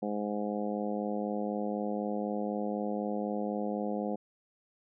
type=harmonic tone; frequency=104 Hz; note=G#2; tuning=3 cents sharp; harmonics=2 / 3 / 4 / 5 / 6 / 7 / 8; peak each=-34 / -39 / -40 / -37 / -44 / -40 / -47 dBFS; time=0.02-4.16 s; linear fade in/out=10 ms; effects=none